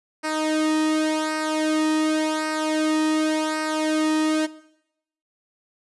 sawtooth tone with flanger, 311.1 Hz, D#4, in tune, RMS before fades -23 dBFS, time 0.23-4.47 s, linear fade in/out 20 ms, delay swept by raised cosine 0.29 to 1.39 ms, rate 0.89 Hz, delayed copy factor -0.7, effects noise-tail reverb RT60 0.8 s tail -18 dB re dry + resampled to 24000 Hz

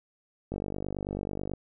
click train, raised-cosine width 2 ms, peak -20 dBFS, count 51, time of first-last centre 0.52-1.536 s, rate 49.2 Hz, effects none

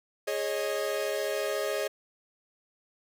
45% pulse chord, Ab suspended fourth, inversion none, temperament equal with one note detuned, 415.3 / 548.3 / 622.3 Hz, Ab4 / Db5 / Eb5, 0 / -19 / 0 cents, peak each -33 dBFS, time 0.27-1.88 s, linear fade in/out 10 ms, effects none

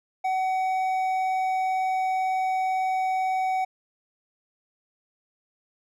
triangle tone with hard clipping, 753 Hz, F#5, 30 cents sharp, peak -24 dBFS, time 0.24-3.65 s, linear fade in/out 10 ms, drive 9 dB, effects none

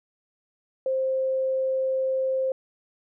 sine tone, 526 Hz, C5, 9 cents sharp, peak -22 dBFS, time 0.86-2.52 s, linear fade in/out 2 ms, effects none

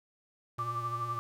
square tone with vibrato, 117.9 Hz, A#2, 20 cents sharp, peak -40 dBFS, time 0.58-1.19 s, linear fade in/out 5 ms, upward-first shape sine, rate 15 Hz, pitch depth 33 cents each way
sine tone with tremolo, 1174.7 Hz, D6, in tune, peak -30 dBFS, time 0.59-1.19 s, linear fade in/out 0 ms, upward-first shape sine, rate 12 Hz, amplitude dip 65%
effects none

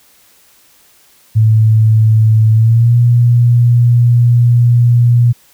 sine tone with pitch glide, 110 to 119.96 Hz, A2 to B2, 0 to -50 cents, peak -5 dBFS, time 1.35-5.33 s, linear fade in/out 20 ms, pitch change +150 cents, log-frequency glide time 2.53-2.96 s, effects white hiss -48 dBFS RMS until 5.53 s

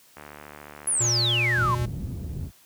click train, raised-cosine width 0.5 ms, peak -26 dBFS, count 69, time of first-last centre 0.17-1.088 s, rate 74.1 Hz
sine exponential sweep, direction down, 10950 to 989 Hz, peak -21 dBFS, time 0.87-1.75 s, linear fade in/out 5 ms
square tone with pitch glide, 118.3 to 120.65 Hz, A#2 to B2, +26 to -40 cents, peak -26 dBFS, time 1-1.86 s, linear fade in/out 10 ms, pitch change +34 cents, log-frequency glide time 1.35-1.73 s
pink low-pass noise, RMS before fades -29 dBFS, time 1.54-2.51 s, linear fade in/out 50 ms, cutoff 160 Hz, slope 12 dB/octave
effects white hiss -56 dBFS RMS until 2.65 s + high-pass 60 Hz 12 dB/octave

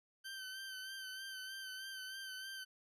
20% pulse tone with vibrato, 1545 Hz, G6, 26 cents flat, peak -40 dBFS, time 0.24-2.65 s, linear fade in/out 20 ms, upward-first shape sine, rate 3.2 Hz, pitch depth 33 cents each way, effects resampled to 32000 Hz

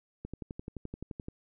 click train, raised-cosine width 3 ms, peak -26 dBFS, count 13, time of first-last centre 0.25-1.284 s, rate 11.6 Hz, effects none

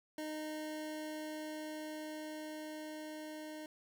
25% pulse tone with level ramp, 308.2 Hz, D#4, 16 cents flat, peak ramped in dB -36 to -41 dBFS, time 0.18-3.66 s, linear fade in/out 2 ms, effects none

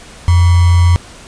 sine tone with sample-and-hold, 87.31 Hz, F2, in tune, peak -5 dBFS, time 0.28-0.96 s, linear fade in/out 0 ms, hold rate 1050 Hz, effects pink hiss -36 dBFS RMS until 1.27 s + resampled to 22050 Hz

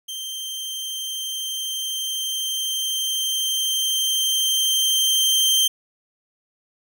sawtooth tone with level ramp, 3144 Hz, G7, 4 cents sharp, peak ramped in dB -26 to -12 dBFS, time 0.08-5.68 s, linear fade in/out 10 ms, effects none

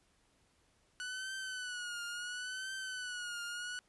sawtooth tone with vibrato, 1480 Hz, F#6, in tune, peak -36 dBFS, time 1-3.79 s, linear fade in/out 0 ms, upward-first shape triangle, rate 0.72 Hz, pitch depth 88 cents each way, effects pink hiss -72 dBFS RMS until 3.88 s + resampled to 24000 Hz

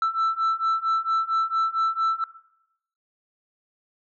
sine beating tone pair, 1325 / 1329.4 Hz, E6 / E6, +9 / +14 cents, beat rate 4.4 Hz, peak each -22 dBFS, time 0.02-2.24 s, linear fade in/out 2 ms, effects noise-tail reverb RT60 0.8 s tail -17 dB re dry + tanh soft clip ceiling -18 dBFS

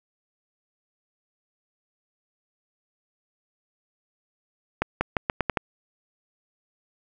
accelerating click train, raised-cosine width 0.5 ms, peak -7 dBFS, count 7, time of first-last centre 4.82-5.572 s, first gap 190 ms, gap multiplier 0.83, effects none

